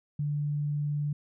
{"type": "tone", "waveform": "sine", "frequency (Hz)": 146.83, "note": "D3", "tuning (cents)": 0, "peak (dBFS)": -27, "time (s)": [0.19, 1.13], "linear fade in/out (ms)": 5, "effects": []}